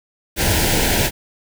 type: band-stop noise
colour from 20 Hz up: pink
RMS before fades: -17 dBFS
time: 0.36-1.11 s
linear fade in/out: 50 ms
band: 980 to 1400 Hz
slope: 96 dB/octave
effects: none